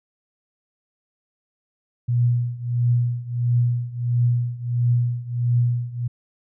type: tone with tremolo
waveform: sine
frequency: 120.8 Hz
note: B2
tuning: 38 cents flat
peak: -14 dBFS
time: 2.08-6.08 s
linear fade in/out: 10 ms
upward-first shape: triangle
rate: 1.5 Hz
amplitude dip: 90%
effects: none